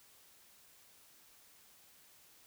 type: silence
effects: white hiss -63 dBFS RMS until 2.46 s